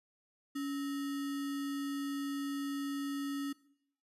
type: tone with sample-and-hold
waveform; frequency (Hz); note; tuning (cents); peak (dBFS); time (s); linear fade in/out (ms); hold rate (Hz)
sine; 280.8; C#4; +22; -34; 0.55-3.53; 10; 1575
effects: noise-tail reverb RT60 0.7 s tail -20 dB re dry + resampled to 32000 Hz